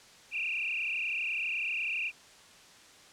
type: tone with frequency modulation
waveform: sine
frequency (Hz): 2565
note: E7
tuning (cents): -48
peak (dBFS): -30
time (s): 0.31-2.12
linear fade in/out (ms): 50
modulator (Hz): 32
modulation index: 6.4
effects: white hiss -55 dBFS RMS until 3.12 s + low-pass 7000 Hz 12 dB/octave